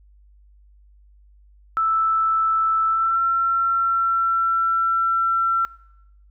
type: tone with pitch glide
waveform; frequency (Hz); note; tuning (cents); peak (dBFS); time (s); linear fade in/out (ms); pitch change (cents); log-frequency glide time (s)
sine; 1318.5 to 1350.1; E6 to E6; 0 to +41; -17; 1.77-5.65; 0; +41; 2.87-3.2
effects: noise-tail reverb RT60 0.9 s tail -22 dB re dry + added 50 Hz sine -49 dBFS peak until 6.3 s